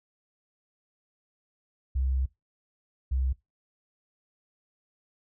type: tone pair in turn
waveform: sine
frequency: 65.5 / 65.13 Hz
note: C2 / C2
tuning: +2 / -7 cents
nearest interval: unison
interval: 9 cents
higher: first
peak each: -24 dBFS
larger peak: neither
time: 1.95-2.26 / 3.11-3.33 s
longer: first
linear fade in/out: 10 ms
effects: noise-tail reverb RT60 0.2 s tail -21 dB re dry